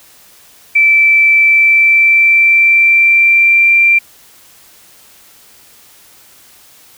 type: tone with pitch glide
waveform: sine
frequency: 2326 to 2364 Hz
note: D7 to D7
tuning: -17 to +11 cents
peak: -5 dBFS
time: 0.75-3.99 s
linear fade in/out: 10 ms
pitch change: +28 cents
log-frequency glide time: 1.42-3.81 s
effects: white hiss -43 dBFS RMS until 6.97 s